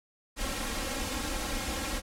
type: noise with comb filter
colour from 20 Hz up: pink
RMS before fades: -33 dBFS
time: 0.36-2.02 s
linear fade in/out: 50 ms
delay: 3.7 ms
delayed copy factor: +0.85
effects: low-pass 11000 Hz 12 dB/octave